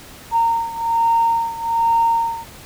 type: beating tone pair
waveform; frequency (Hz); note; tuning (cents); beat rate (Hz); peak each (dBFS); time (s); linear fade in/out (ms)
sine; 920 / 921.2; A#5 / A#5; -23 / -21; 1.2; -16 / -19; 0.31-2.45; 50
effects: tanh soft clip ceiling -7 dBFS + pink hiss -40 dBFS RMS until 2.65 s